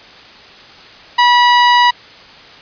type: tone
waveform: sawtooth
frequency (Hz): 972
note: B5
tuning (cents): -28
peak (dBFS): -3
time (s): 1.18-1.91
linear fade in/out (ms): 10
effects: white hiss -38 dBFS RMS until 2.61 s + resampled to 11025 Hz